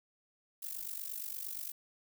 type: noise with amplitude modulation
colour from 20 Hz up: violet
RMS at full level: -38 dBFS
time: 0.62-1.72 s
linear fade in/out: 10 ms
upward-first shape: sine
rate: 48.6 Hz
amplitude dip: 80%
effects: none